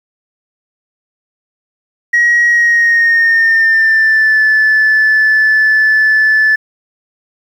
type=tone with pitch glide; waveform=sine; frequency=1900 to 1742.3 Hz; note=A#6 to A6; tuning=+33 to -17 cents; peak=-5 dBFS; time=2.13-6.56 s; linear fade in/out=10 ms; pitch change=-150 cents; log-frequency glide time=2.48-4.42 s; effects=tanh soft clip ceiling -4 dBFS + 7-bit